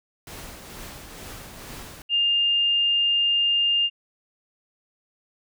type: noise with tremolo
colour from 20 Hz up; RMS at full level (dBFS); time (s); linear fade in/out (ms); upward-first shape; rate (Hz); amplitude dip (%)
pink; -38; 0.27-2.02; 2; triangle; 2.2; 45
type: tone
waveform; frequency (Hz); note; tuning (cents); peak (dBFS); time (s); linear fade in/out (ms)
sine; 2810; F7; +10; -18; 2.09-3.9; 50
effects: none